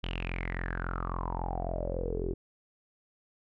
sawtooth tone with low-pass filter sweep, 43.65 Hz, F1, in tune, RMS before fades -34 dBFS, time 0.03-2.34 s, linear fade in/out 10 ms, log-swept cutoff 3100 to 370 Hz, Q 9.4, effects none

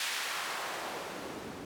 white noise with band-pass filter sweep, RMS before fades -38 dBFS, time 0-1.65 s, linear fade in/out 2 ms, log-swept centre 2300 to 210 Hz, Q 0.82, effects none

